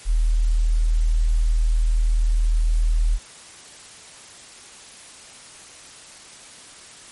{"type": "tone", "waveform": "sine", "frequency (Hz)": 39.73, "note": "D#1", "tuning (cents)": 37, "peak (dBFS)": -15, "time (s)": [0.05, 3.19], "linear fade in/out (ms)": 50, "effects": ["white hiss -43 dBFS RMS until 7.11 s", "MP3 48 kbps"]}